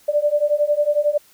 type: beating tone pair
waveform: sine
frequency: 584 / 595 Hz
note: D5 / D5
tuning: -10 / +22 cents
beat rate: 11 Hz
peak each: -19 / -18 dBFS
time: 0.08-1.18 s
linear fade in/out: 10 ms
effects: white hiss -53 dBFS RMS until 1.33 s